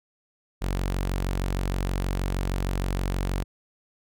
sawtooth tone, 46.38 Hz, F#1, 5 cents sharp, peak -21 dBFS, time 0.61-3.44 s, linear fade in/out 20 ms, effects none

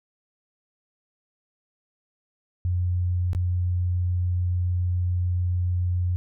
sine tone with dropouts, 89.3 Hz, F2, 39 cents sharp, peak -21 dBFS, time 2.65-6.16 s, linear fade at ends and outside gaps 0 ms, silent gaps 3.332-3.349 s, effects none

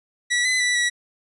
sawtooth tone with pitch steps, 1945 / 2017 / 1968 / 1936 Hz, B6 / B6 / B6 / B6, -27 / +36 / -7 / -35 cents, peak -15 dBFS, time 0.3-0.9 s, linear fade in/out 20 ms, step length 150 ms, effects resampled to 24000 Hz

